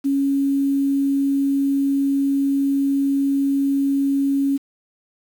sine tone with quantisation, 276.5 Hz, C#4, 4 cents flat, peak -16 dBFS, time 0.04-4.58 s, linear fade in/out 20 ms, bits 7, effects none

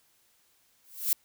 violet noise with exponential growth, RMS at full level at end -22 dBFS, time 0.84-1.13 s, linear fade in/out 2 ms, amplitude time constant 61 ms, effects white hiss -67 dBFS RMS until 1.24 s

